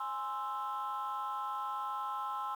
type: chord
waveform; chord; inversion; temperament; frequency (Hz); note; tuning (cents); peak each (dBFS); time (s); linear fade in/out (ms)
sine; Ab augmented; none; equal; 830.6 / 1046.5 / 1318.5; Ab5 / C6 / E6; 0 / 0 / 0; -39 / -37 / -38; 0-2.55; 5
effects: tanh soft clip ceiling -30 dBFS + 10-bit